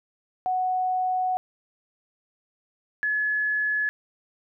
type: tone pair in turn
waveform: sine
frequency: 740 / 1705 Hz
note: F#5 / G#6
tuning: 0 / +45 cents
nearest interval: octave + major second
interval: 1445 cents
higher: second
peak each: -22 dBFS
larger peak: neither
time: 0.46-1.37 / 3.03-3.89 s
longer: first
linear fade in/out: 0 ms
effects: none